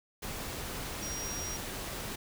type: tone in noise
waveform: sine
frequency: 5700 Hz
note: F8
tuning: 34 cents sharp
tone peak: -38 dBFS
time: 1.02-1.57 s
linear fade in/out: 10 ms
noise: pink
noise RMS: -39 dBFS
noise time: 0.22-2.16 s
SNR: -2 dB
effects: none